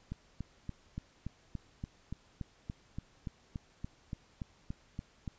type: click train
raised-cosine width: 5 ms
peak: -26 dBFS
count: 19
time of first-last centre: 0.12-5.278 s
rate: 3.49 Hz
effects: pink hiss -65 dBFS RMS until 5.38 s + resampled to 16000 Hz